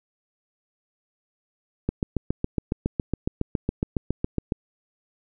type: click train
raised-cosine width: 3 ms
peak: -10 dBFS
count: 20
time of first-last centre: 1.89-4.522 s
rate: 7.22 Hz
effects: none